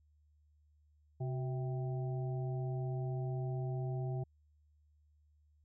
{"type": "harmonic tone with a mistuned harmonic", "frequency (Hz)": 130.81, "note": "C3", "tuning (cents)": 0, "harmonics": [1, 3, 5, 6], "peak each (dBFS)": [-35, -45, -49, -51], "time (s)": [1.2, 4.24], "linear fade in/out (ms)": 10, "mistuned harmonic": 3, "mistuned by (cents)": -87, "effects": ["added 75 Hz sine -66 dBFS peak until 5.64 s"]}